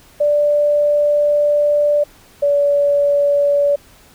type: tone pair in turn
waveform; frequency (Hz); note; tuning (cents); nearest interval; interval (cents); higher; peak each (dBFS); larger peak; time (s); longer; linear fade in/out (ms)
sine; 587.3 / 573.2; D5 / D5; 0 / -42; unison; 42; first; -11; neither; 0.2-2.04 / 2.42-3.76; first; 10
effects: pink hiss -47 dBFS RMS until 4.14 s